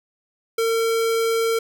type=tone; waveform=square; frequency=454.7 Hz; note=A#4; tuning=43 cents flat; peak=-19 dBFS; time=0.58-1.59 s; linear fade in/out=5 ms; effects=none